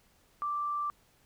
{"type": "tone", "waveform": "sine", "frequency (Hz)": 1174, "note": "D6", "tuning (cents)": -1, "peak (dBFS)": -30, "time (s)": [0.42, 0.9], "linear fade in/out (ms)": 0, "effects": ["pink hiss -66 dBFS RMS until 1.25 s"]}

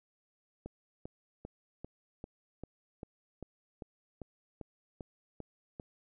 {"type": "click train", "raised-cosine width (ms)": 2, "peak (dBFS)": -29, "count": 14, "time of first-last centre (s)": [0.66, 5.798], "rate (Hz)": 2.53, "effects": []}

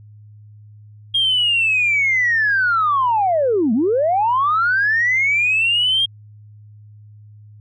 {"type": "linear two-way sweep", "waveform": "sine", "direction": "down then up", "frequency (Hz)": [3251, 206.1, 3251], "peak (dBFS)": -13, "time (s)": [1.14, 6.06], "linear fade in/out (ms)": 10, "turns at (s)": 3.73, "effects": ["tanh soft clip ceiling -9 dBFS", "added 105 Hz sine -40 dBFS peak until 7.6 s"]}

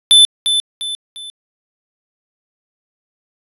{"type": "tone with echo", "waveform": "square", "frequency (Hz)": 3520, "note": "A7", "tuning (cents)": 0, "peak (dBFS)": -5, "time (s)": [0.11, 0.25], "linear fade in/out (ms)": 0, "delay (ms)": 350, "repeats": 3, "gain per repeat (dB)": -8, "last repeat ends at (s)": 1.3, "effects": ["resampled to 32000 Hz"]}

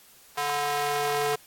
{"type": "tone with high-pass filter sweep", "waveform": "square", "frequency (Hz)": 145.5, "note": "D3", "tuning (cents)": -16, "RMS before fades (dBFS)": -27, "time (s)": [0.37, 1.36], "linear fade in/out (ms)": 10, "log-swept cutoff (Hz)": [830, 490], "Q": 1.6, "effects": ["white hiss -54 dBFS RMS until 1.46 s", "AAC 64 kbps"]}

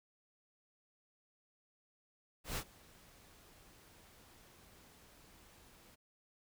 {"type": "noise with ADSR envelope", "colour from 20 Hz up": "pink", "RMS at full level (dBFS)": -38, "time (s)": [2.44, 5.96], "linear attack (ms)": 130, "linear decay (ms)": 66, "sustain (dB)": -24, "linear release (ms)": 20, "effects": []}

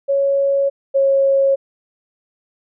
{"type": "tone pair in turn", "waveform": "sine", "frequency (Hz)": [554.4, 546.5], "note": ["C#5", "C#5"], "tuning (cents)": [0, -25], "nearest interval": "unison", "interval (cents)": 25, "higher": "first", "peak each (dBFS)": [-13, -11], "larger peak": "second", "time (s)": [[0.08, 0.7], [0.94, 1.56]], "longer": "neither", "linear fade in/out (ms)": 20, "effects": []}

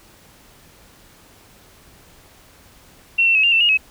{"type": "tone with pitch steps", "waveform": "sine", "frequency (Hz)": [2720, 2700, 2569, 2789, 2677, 2858, 2565], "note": ["F7", "E7", "E7", "F7", "E7", "F7", "E7"], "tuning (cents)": [-46, 41, -45, -3, 26, 39, -48], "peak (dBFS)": -12, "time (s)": [3.18, 3.775], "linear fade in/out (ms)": 10, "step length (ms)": 85, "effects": ["pink hiss -49 dBFS RMS until 3.9 s"]}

